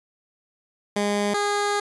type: tone pair in turn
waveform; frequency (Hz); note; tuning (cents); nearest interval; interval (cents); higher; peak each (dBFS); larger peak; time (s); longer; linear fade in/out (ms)
15% pulse; 204.9 / 409.8; G#3 / G#4; -23 / -23; octave; 1200; second; -15; neither; 0.96-1.34 / 1.34-1.8; second; 5
effects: resampled to 24000 Hz